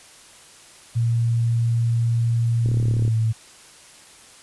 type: tone with pitch glide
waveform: sine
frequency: 116.54 to 111.86 Hz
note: A#2 to A2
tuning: 0 to +29 cents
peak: -17 dBFS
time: 0.95-3.33 s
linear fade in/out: 20 ms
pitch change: -71 cents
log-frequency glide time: 2.74-3.14 s
type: click train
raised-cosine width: 3 ms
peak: -17 dBFS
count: 16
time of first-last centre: 2.66-3.079 s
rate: 35.8 Hz
effects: white hiss -47 dBFS RMS until 4.42 s + resampled to 24000 Hz